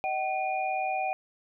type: tone cluster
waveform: sine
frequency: 623 / 760 / 2431 Hz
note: D#5 / F#5 / D#7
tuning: +2 / +46 / -41 cents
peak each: -35 / -28 / -35 dBFS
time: 0.04-1.13 s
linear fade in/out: 0 ms
effects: none